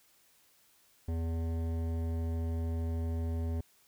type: tone with hard clipping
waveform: sine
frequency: 82.41 Hz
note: E2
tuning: in tune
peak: -33 dBFS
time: 1.08-3.61 s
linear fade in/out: 5 ms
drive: 14 dB
effects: white hiss -66 dBFS RMS until 3.87 s